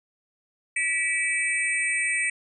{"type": "tone cluster", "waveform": "sine", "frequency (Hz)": [1951, 2312, 2590, 8500], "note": ["B6", "D7", "E7", "C9"], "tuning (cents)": [-22, -28, -31, 26], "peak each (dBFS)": [-27, -26, -33, -30], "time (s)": [0.76, 2.3], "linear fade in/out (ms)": 5, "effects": []}